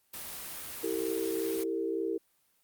white noise, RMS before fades -41 dBFS, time 0.13-1.64 s, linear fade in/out 10 ms
sine chord, E diminished, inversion none, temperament equal with one note detuned, 329.6 / 392 / 455 Hz, E4 / G4 / Bb4, 0 / 0 / -42 cents, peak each -34 dBFS, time 0.83-2.18 s, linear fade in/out 10 ms
effects white hiss -71 dBFS RMS until 2.63 s + Opus 32 kbps

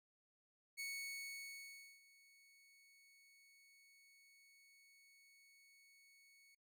sawtooth tone with ADSR envelope, 2217 Hz, C#7, in tune, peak -40 dBFS, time 0.77-6.55 s, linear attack 29 ms, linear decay 1200 ms, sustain -23 dB, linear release 7 ms, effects noise-tail reverb RT60 0.1 s tail -23 dB re dry

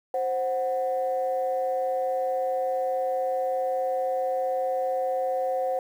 sine tone pair together, 524.7 / 740 Hz, C5 / F#5, +5 / 0 cents, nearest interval tritone, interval 595 cents, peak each -25 / -27 dBFS, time 0.14-5.79 s, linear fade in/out 2 ms, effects tanh soft clip ceiling -17 dBFS + 9-bit

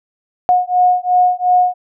sine beating tone pair, 723 / 725.8 Hz, F#5 / F#5, -40 / -34 cents, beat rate 2.8 Hz, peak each -13 / -13 dBFS, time 0.49-1.74 s, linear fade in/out 0 ms, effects none

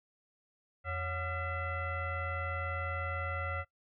sine tone with frequency modulation, 728 Hz, F#5, 28 cents flat, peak -33 dBFS, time 0.84-3.65 s, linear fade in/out 50 ms, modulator 642 Hz, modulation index 2, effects noise-tail reverb RT60 0.1 s tail -19 dB re dry

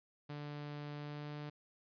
sawtooth tone with pitch glide, 146.83 to 148.11 Hz, D3 to D3, 0 to +15 cents, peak -39 dBFS, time 0.29-1.5 s, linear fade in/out 10 ms, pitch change +15 cents, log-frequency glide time 0.96-1.35 s, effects resampled to 11025 Hz + 13-bit

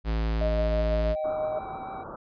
square tone, 55 Hz, A1, in tune, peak -25 dBFS, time 0.04-1.16 s, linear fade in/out 50 ms
sine tone with tremolo, 620 Hz, D#5, 6 cents flat, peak -25 dBFS, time 0.41-1.59 s, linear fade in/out 5 ms, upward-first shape sine, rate 6.1 Hz, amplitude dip 30%
triangle tone with vibrato, 770 Hz, G5, 31 cents flat, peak -34 dBFS, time 1.15-2.04 s, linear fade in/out 20 ms, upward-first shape square, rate 6.9 Hz, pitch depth 10 cents each way
white low-pass noise, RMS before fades -40 dBFS, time 1.24-2.16 s, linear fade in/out 5 ms, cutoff 1400 Hz, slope 96 dB/octave
effects resampled to 11025 Hz

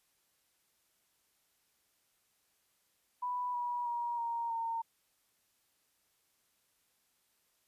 sine tone with pitch steps, 987.8 / 969.1 / 950.9 / 932.9 / 915.3 Hz, B5 / B5 / A#5 / A#5 / A#5, 0 / -33 / +34 / +1 / -32 cents, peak -33 dBFS, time 3.22-4.82 s, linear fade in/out 10 ms, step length 320 ms, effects white hiss -75 dBFS RMS until 7.67 s + resampled to 32000 Hz

